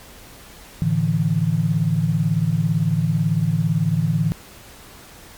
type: chord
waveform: sine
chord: A suspended fourth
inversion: none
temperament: equal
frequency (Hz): 110 / 146.83 / 164.81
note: A2 / D3 / E3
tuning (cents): 0 / 0 / 0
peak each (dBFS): -23 / -21 / -19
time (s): 0.82-4.32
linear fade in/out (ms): 0
effects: pink hiss -43 dBFS RMS until 5.37 s + MP3 96 kbps